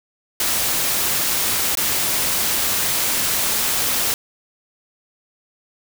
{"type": "noise with dropouts", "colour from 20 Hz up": "white", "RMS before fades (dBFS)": -20, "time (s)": [0.4, 4.14], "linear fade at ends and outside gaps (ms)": 1, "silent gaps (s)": [1.752, 1.772], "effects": []}